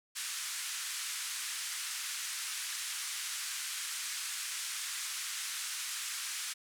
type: band-pass noise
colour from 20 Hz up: white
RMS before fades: -39 dBFS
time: 0.15-6.54 s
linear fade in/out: 20 ms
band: 1300 to 10000 Hz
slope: 24 dB/octave
effects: none